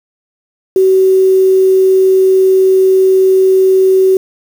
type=tone with quantisation; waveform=sine; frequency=378.9 Hz; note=F#4; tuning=41 cents sharp; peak=-5 dBFS; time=0.76-4.17 s; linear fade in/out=2 ms; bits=5; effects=none